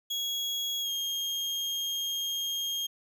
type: tone with pitch glide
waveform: 35% pulse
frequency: 3322 to 3233 Hz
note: G#7 to G#7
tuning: 0 to -47 cents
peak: -28 dBFS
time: 0.1-2.87 s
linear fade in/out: 10 ms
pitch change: -47 cents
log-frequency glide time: 0.81-0.9 s
effects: none